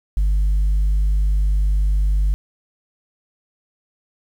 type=tone; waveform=sine; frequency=49.97 Hz; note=G1; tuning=34 cents sharp; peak=-12 dBFS; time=0.17-2.34 s; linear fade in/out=0 ms; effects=tanh soft clip ceiling -13 dBFS + 8-bit